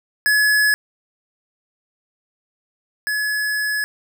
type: tone pair in turn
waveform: square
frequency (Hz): 1700 / 1700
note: G#6 / G#6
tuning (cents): +40 / +40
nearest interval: unison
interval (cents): 0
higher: neither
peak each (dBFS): -14 / -20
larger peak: first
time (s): 0.26-0.74 / 3.07-3.84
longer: second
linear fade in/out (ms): 0
effects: none